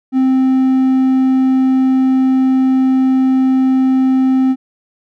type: tone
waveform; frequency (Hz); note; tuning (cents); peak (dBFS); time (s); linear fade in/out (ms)
triangle; 261.6; C4; 0; -7; 0.12-4.56; 50
effects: none